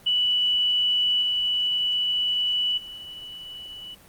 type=tone with level steps; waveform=sine; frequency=2960 Hz; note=F#7; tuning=in tune; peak=-19 / -21 / -36 dBFS; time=0.06-3.95 s; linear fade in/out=10 ms; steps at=1.22 / 2.77 s; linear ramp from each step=10 ms; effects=pink hiss -51 dBFS RMS until 4.08 s + Opus 32 kbps